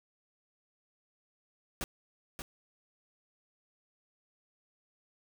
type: noise with echo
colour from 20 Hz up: pink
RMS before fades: -36 dBFS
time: 1.81-1.84 s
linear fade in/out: 0 ms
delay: 580 ms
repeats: 1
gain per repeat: -6 dB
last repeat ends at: 2.42 s
effects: none